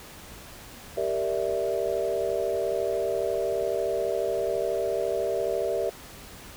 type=chord; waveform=sine; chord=E half-diminished seventh; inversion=first; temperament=equal; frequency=392 / 466.2 / 587.3 / 659.3 Hz; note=G4 / Bb4 / D5 / E5; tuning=0 / 0 / 0 / 0 cents; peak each=-30 dBFS; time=0.97-5.9 s; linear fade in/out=5 ms; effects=pink hiss -45 dBFS RMS until 6.56 s